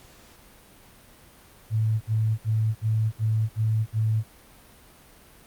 sine tone bursts, 110 Hz, A2, in tune, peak -20 dBFS, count 7, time 1.7-4.236 s, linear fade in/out 50 ms, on 310 ms, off 61 ms, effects pink hiss -52 dBFS RMS until 5.46 s + Opus 48 kbps

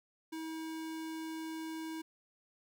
square tone, 320.5 Hz, E4, 49 cents flat, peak -40 dBFS, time 0.32-2.02 s, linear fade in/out 10 ms, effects none

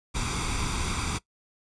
pink noise with comb filter, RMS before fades -29 dBFS, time 0.14-1.19 s, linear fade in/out 20 ms, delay 0.84 ms, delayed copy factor +0.7, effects noise-tail reverb RT60 0.1 s tail -19 dB re dry + resampled to 22050 Hz

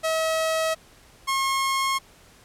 sawtooth tone pair in turn, 642 / 1079.7 Hz, E5 / C#6, -46 / -46 cents, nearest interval major sixth, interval 900 cents, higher second, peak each -18 dBFS, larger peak neither, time 0.03-0.75 / 1.27-1.99 s, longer neither, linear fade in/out 20 ms, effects pink hiss -53 dBFS RMS until 2.44 s + low-pass 12000 Hz 12 dB/octave

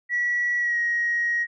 sine tone with pitch glide, 1936 to 1888.5 Hz, B6 to A#6, -35 to +22 cents, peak -20 dBFS, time 0.09-1.47 s, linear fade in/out 50 ms, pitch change -43 cents, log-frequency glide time 0.59-0.78 s, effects tanh soft clip ceiling -16 dBFS

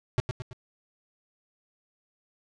square tone with echo, 125.6 Hz, B2, 30 cents sharp, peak -22 dBFS, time 0.18-0.2 s, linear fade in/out 0 ms, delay 110 ms, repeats 3, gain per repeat -6 dB, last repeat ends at 0.53 s, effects low-pass 6000 Hz 12 dB/octave

